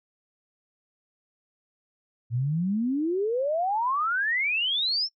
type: exponential sweep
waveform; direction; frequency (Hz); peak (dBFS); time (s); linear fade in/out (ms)
sine; up; 112.6 to 5480; -23; 2.3-5.09; 50
effects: noise-tail reverb RT60 0.1 s tail -24 dB re dry